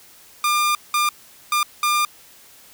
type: tone bursts at uneven times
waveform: sawtooth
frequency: 1201 Hz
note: D6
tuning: 38 cents sharp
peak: -13 dBFS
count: 4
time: 0.44-0.75 / 0.94-1.09 / 1.52-1.63 / 1.83-2.05 s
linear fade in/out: 2 ms
effects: white hiss -48 dBFS RMS until 2.73 s